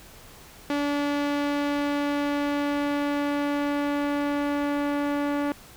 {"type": "tone with low-pass filter sweep", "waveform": "sawtooth", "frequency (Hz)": 288.2, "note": "D4", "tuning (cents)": -33, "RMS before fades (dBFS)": -26, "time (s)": [0.7, 5.52], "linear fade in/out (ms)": 0, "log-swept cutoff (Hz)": [4200, 2000], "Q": 0.7, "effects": ["pink hiss -48 dBFS RMS until 5.76 s"]}